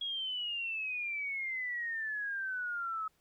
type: exponential sweep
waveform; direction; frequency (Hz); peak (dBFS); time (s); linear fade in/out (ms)
sine; down; 3322 to 1278; -34; 0.01-3.08; 5
effects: pink hiss -73 dBFS RMS until 3.2 s